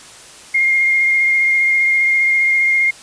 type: tone with vibrato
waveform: sine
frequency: 2127 Hz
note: C7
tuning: 28 cents sharp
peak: -11 dBFS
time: 0.54-2.91 s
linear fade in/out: 10 ms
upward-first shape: sine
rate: 15 Hz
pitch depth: 14 cents each way
effects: white hiss -39 dBFS RMS until 3.02 s + resampled to 22050 Hz